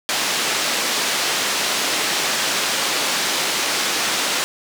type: band-pass noise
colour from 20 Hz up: white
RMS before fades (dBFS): -21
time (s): 0.09-4.44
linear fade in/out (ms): 0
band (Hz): 230 to 5600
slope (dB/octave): 12
effects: none